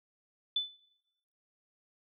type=tone with exponential decay; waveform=sine; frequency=3500 Hz; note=A7; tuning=10 cents flat; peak=-25 dBFS; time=0.56-0.8 s; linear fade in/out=5 ms; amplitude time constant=51 ms; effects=noise-tail reverb RT60 0.9 s tail -21 dB re dry